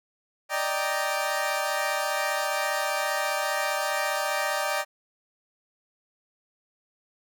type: chord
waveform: 20% pulse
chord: Eb major seventh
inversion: third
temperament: equal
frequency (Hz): 587.3 / 622.3 / 784 / 932.3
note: D5 / Eb5 / G5 / Bb5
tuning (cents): 0 / 0 / 0 / 0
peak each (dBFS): -25 / -27 / -25 / -29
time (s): 0.49-4.85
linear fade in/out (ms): 50
effects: none